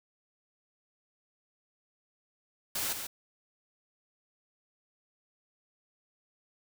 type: noise with echo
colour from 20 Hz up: white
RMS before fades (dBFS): -33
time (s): 2.75-2.93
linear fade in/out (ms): 5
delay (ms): 140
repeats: 1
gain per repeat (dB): -6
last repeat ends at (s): 3.07
effects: none